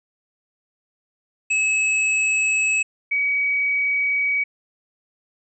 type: tone pair in turn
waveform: square / sine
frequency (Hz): 2584 / 2266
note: E7 / C#7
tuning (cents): -35 / +37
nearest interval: major second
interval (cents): 228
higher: first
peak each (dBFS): -18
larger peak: neither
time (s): 1.5-2.83 / 3.11-4.44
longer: neither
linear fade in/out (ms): 10
effects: resampled to 24000 Hz